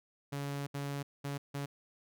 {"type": "tone bursts at uneven times", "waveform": "sawtooth", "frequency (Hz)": 141.4, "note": "C#3", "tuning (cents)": 35, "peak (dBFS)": -32, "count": 4, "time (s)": [[0.32, 0.67], [0.74, 1.03], [1.24, 1.38], [1.54, 1.66]], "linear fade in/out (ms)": 10, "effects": []}